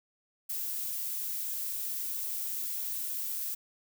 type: noise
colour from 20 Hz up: violet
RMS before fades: -35 dBFS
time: 0.49-3.55 s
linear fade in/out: 10 ms
effects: none